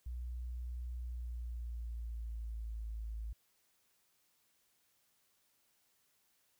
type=tone with pitch glide; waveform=sine; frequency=60.8 to 54.8 Hz; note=B1 to A1; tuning=-26 to -6 cents; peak=-39 dBFS; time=0.06-3.33 s; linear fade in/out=5 ms; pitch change=-180 cents; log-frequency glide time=1.03-2.83 s; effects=white hiss -75 dBFS RMS until 6.59 s